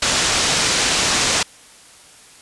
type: low-pass noise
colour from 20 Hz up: white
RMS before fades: -18 dBFS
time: 0.02-1.43 s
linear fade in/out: 5 ms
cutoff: 7400 Hz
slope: 24 dB/octave
effects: white hiss -45 dBFS RMS until 2.41 s + resampled to 24000 Hz